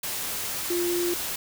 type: tone in noise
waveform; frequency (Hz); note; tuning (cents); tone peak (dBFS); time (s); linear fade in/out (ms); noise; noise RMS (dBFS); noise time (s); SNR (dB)
sine; 349.1; F4; -1; -24; 0.7-1.14; 5; white; -31; 0.03-1.36; +4
effects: none